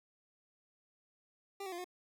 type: tone with pitch steps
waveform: 25% pulse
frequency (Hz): 396.3 / 377.3 / 347.5 / 361.3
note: G4 / F#4 / F4 / F#4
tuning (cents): +19 / +34 / -9 / -41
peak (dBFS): -37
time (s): 1.6-1.844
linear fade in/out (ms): 5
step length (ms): 61
effects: 13-bit